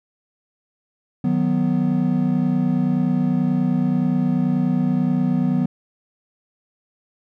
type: chord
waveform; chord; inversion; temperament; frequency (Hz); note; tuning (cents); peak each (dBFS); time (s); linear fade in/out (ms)
triangle; B major; first; equal; 155.56 / 185 / 246.9; D#3 / F#3 / B3; 0 / 0 / 0; -21 / -19 / -18; 1.24-5.66; 5
effects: none